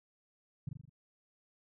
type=tone with echo; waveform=sine; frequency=137.6 Hz; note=C#3; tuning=12 cents flat; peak=-33 dBFS; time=0.67-0.69 s; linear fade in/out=5 ms; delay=41 ms; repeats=5; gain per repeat=-4 dB; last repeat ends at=0.895 s; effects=none